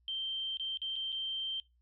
sine tone with dropouts, 3136 Hz, G7, in tune, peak -34 dBFS, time 0.08-1.6 s, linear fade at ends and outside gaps 1 ms, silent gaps 0.571-0.597 / 0.773-0.817 / 0.957-0.962 / 1.121-1.126 s, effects noise-tail reverb RT60 0.2 s tail -21 dB re dry + added 60 Hz sine -67 dBFS peak until 1.81 s

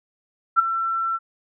sine tone with ADSR envelope, 1345 Hz, E6, 34 cents sharp, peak -9 dBFS, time 0.56-1.19 s, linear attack 32 ms, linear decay 12 ms, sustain -12 dB, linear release 38 ms, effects none

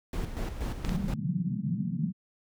brown noise with tremolo, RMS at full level -31 dBFS, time 0.13-1.14 s, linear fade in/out 2 ms, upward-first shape square, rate 4.2 Hz, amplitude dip 55%
pink band-pass noise, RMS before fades -31 dBFS, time 0.84-2.13 s, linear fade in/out 50 ms, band 140 to 210 Hz, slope 48 dB/octave
clicks, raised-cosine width 0.2 ms, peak -20 dBFS, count 2, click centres 0.849 / 0.893 s
effects none

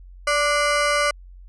25% pulse ring-modulated tone, 880 Hz, A5, in tune, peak -11 dBFS, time 0.27-1.11 s, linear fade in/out 5 ms, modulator 298 Hz, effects added 45 Hz sine -40 dBFS peak until 1.48 s + resampled to 24000 Hz

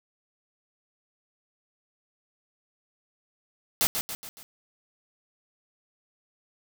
white noise with echo, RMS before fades -23 dBFS, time 3.81-3.87 s, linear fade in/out 0 ms, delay 140 ms, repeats 4, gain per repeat -6 dB, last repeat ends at 4.43 s, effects none

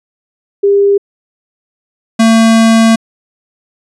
sine / square tone pair in turn, 400.9 / 225 Hz, G4 / A3, +39 / +39 cents, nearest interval minor seventh, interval 1000 cents, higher first, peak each -5 dBFS, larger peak neither, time 0.63-0.98 / 2.19-2.96 s, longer second, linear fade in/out 10 ms, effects resampled to 24000 Hz

